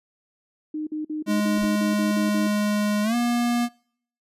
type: tone bursts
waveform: sine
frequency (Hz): 306.8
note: D#4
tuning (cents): -24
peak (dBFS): -26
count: 10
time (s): 0.74-2.472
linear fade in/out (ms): 5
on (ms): 130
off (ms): 48
type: tone with pitch glide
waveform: square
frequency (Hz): 208.3 to 239.3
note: G#3 to A#3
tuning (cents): +5 to +46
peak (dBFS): -21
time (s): 1.26-3.69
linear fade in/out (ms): 50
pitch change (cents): +241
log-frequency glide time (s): 3.03-3.15
type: noise with exponential growth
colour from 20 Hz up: brown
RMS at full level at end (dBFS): -30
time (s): 1.53-1.65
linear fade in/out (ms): 0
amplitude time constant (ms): 24
effects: noise-tail reverb RT60 0.6 s tail -25 dB re dry + resampled to 32000 Hz